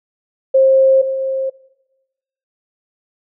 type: tone pair in turn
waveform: sine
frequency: 532 / 532 Hz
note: C5 / C5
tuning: +29 / +29 cents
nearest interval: unison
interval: 0 cents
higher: neither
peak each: -7 / -16 dBFS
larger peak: first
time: 0.54-1.02 / 1.02-1.5 s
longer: neither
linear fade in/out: 10 ms
effects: noise-tail reverb RT60 1.0 s tail -20 dB re dry